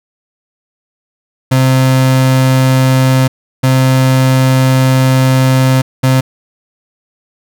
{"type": "tone bursts at uneven times", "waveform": "35% pulse", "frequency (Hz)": 130.81, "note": "C3", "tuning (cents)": 0, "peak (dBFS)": -5, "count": 3, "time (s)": [[1.51, 3.28], [3.63, 5.82], [6.03, 6.21]], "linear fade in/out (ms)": 10, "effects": []}